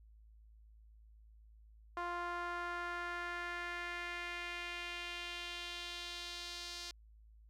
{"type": "tone with band-pass filter sweep", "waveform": "sawtooth", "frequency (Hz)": 349.2, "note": "F4", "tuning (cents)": 0, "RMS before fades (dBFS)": -43, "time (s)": [1.97, 6.91], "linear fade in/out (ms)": 0, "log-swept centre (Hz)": [1100, 4700], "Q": 2.1, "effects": ["added 54 Hz sine -58 dBFS peak until 7.49 s"]}